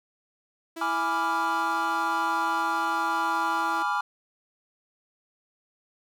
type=tone; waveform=sawtooth; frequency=329.6 Hz; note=E4; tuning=in tune; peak=-31 dBFS; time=0.76-3.83 s; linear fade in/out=10 ms
type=chord; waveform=triangle; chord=G# diminished seventh; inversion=none; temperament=equal; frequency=830.6 / 987.8 / 1174.7 / 1396.9 Hz; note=G#5 / B5 / D6 / F6; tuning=0 / 0 / 0 / 0 cents; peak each=-28 dBFS; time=0.81-4.01 s; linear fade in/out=5 ms
effects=none